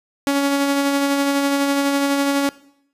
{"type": "tone with tremolo", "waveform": "sawtooth", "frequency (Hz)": 280.1, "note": "C#4", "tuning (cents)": 18, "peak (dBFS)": -11, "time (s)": [0.27, 2.49], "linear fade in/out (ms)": 0, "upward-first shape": "sine", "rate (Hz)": 12, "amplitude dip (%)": 30, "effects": ["noise-tail reverb RT60 0.7 s tail -19 dB re dry", "resampled to 32000 Hz"]}